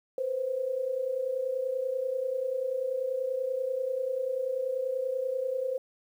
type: tone pair together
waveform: sine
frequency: 493.7 / 524 Hz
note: B4 / C5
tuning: -1 / +2 cents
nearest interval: minor second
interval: 103 cents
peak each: -34 / -29 dBFS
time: 0.18-5.78 s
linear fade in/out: 2 ms
effects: 10-bit